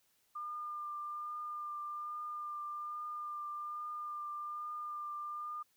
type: tone with vibrato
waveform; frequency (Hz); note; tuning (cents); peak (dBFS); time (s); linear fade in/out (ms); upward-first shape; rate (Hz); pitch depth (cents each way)
sine; 1200; D6; +37; -39; 0.35-5.63; 10; triangle; 1.2; 17
effects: white hiss -74 dBFS RMS until 5.76 s